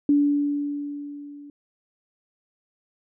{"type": "tone with level ramp", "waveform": "sine", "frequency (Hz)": 288.6, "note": "D4", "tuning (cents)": -30, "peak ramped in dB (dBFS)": [-14, -40], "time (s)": [0.09, 1.5], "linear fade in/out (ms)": 2, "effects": []}